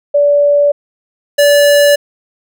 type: tone pair in turn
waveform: sine / square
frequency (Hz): 578 / 578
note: D5 / D5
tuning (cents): -28 / -28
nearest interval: unison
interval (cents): 0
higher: neither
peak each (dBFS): -6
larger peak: neither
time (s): 0.14-0.72 / 1.38-1.96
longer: neither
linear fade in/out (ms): 10
effects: none